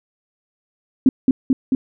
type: tone with echo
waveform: sine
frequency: 261.6 Hz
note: C4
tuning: in tune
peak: -7 dBFS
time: 1.06-1.09 s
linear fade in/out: 2 ms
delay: 220 ms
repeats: 3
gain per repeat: -2 dB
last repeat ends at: 1.75 s
effects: none